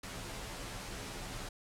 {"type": "noise with comb filter", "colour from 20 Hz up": "pink", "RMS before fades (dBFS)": -43, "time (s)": [0.03, 1.49], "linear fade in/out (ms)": 5, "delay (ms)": 13, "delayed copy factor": -0.8, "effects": ["low-pass 10000 Hz 12 dB/octave"]}